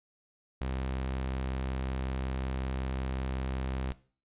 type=tone; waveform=sawtooth; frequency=65.41 Hz; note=C2; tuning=in tune; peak=-28 dBFS; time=0.61-3.92 s; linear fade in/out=0 ms; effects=noise-tail reverb RT60 0.4 s tail -17 dB re dry + resampled to 8000 Hz